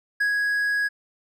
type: tone with ADSR envelope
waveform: triangle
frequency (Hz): 1661.2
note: G#6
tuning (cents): 0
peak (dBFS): -17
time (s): 0.2-0.89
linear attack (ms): 10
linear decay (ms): 100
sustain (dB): -2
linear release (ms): 24
effects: none